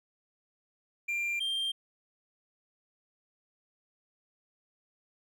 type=tone pair in turn; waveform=triangle; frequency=2381 / 3178 Hz; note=D7 / G7; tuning=+23 / +23 cents; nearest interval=perfect fourth; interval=500 cents; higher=second; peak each=-28 dBFS; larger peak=neither; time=1.08-1.4 / 1.4-1.72 s; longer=neither; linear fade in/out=10 ms; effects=none